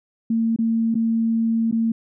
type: tone with dropouts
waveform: sine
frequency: 226.9 Hz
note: A#3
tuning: 47 cents flat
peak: -17 dBFS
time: 0.3-1.92 s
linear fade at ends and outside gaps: 5 ms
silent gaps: 0.562-0.587 / 0.944-0.952 / 1.713-1.724 s
effects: none